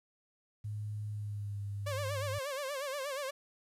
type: tone with pitch glide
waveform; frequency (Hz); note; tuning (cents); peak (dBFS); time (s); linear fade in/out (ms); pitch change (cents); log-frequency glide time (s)
sine; 105.2 to 100.97; G#2 to G#2; +23 to -48; -36; 0.64-2.39; 10; -71; 1.1-1.62
type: tone with vibrato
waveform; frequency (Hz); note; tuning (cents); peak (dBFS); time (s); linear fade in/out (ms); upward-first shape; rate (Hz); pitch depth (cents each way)
sawtooth; 554.4; C#5; 0; -32; 1.86-3.31; 10; sine; 8.4; 110
effects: resampled to 32000 Hz + 11-bit